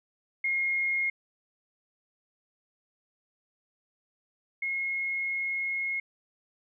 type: tone pair in turn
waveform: sine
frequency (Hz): 2146 / 2161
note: C7 / C#7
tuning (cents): +43 / -45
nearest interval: unison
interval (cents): 12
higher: second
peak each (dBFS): -25 / -28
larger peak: first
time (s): 0.44-1.1 / 4.62-6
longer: second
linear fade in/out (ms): 5
effects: none